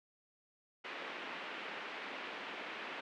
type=band-pass noise; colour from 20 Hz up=white; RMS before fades=-45 dBFS; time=0.84-3.01 s; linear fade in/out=10 ms; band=230 to 2800 Hz; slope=24 dB/octave; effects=none